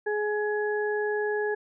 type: harmonic tone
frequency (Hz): 420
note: G#4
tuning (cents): +19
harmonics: 1 / 2 / 4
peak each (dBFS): -26 / -35 / -32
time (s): 0.06-1.55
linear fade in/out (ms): 10
effects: none